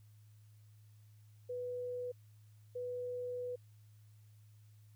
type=tone bursts at uneven times; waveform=sine; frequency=493.9 Hz; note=B4; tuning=in tune; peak=-38 dBFS; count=2; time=1.49-2.12 / 2.75-3.56 s; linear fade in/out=10 ms; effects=added 106 Hz sine -58 dBFS peak until 4.95 s + white hiss -75 dBFS RMS until 4.95 s